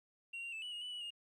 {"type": "tone with pitch steps", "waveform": "sine", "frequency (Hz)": [2750, 2768, 2634, 2954, 2867, 2975, 2938, 2842], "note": ["F7", "F7", "E7", "F#7", "F7", "F#7", "F#7", "F7"], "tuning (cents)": [-27, -16, -2, -3, 45, 9, -13, 30], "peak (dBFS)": -39, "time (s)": [0.33, 1.106], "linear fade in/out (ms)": 10, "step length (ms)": 97, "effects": ["tanh soft clip ceiling -41 dBFS", "13-bit"]}